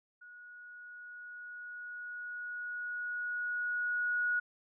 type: tone with level ramp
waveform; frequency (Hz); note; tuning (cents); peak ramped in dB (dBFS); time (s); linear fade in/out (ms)
sine; 1456; F#6; -28; -50 to -28; 0.21-4.4; 10
effects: none